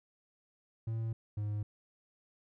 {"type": "tone pair in turn", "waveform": "triangle", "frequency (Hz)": [112.9, 104.59], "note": ["A2", "G#2"], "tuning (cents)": [45, 13], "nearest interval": "minor second", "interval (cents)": 132, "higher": "first", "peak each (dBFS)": [-31, -31], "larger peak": "neither", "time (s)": [[0.87, 1.13], [1.37, 1.63]], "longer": "neither", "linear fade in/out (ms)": 5, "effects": []}